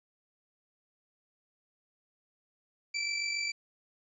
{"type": "tone with amplitude modulation", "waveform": "25% pulse", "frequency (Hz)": 2332, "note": "D7", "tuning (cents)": -13, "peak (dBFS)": -25, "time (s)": [2.94, 3.52], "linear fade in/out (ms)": 10, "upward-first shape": "sine", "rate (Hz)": 47.2, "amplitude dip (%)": 45, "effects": ["resampled to 22050 Hz", "11-bit"]}